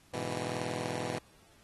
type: chord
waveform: 10% pulse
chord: E dominant seventh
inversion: first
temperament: just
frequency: 103.01 / 123.61 / 148.33 / 164.81 Hz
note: G#2 / B2 / D3 / E3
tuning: -14 / +2 / +18 / 0 cents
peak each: -33 / -30 / -36 / -31 dBFS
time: 0.13-1.19 s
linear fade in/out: 10 ms
effects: pink hiss -63 dBFS RMS until 1.63 s + AAC 32 kbps